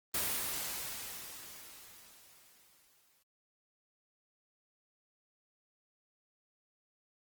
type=noise with exponential decay; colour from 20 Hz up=white; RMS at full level=-32 dBFS; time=0.14-3.23 s; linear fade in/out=5 ms; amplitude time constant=670 ms; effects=noise-tail reverb RT60 0.1 s tail -23 dB re dry + Opus 24 kbps